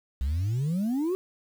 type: exponential sweep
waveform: sine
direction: up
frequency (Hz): 62.5 to 387.3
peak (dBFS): -22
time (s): 0.21-1.15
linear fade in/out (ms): 0
effects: tanh soft clip ceiling -23 dBFS + 8-bit